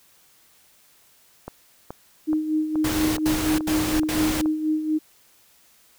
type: click train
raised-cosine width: 1 ms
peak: -19 dBFS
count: 8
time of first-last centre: 1.48-4.459 s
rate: 2.35 Hz
type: tone with tremolo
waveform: sine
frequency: 310 Hz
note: D#4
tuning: 6 cents flat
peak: -18 dBFS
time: 2.27-4.99 s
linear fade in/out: 20 ms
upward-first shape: sine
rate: 4.2 Hz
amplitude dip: 60%
type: noise bursts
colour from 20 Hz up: pink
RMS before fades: -27 dBFS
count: 4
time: 2.84-4.415 s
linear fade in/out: 5 ms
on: 330 ms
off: 85 ms
effects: white hiss -57 dBFS RMS until 5.98 s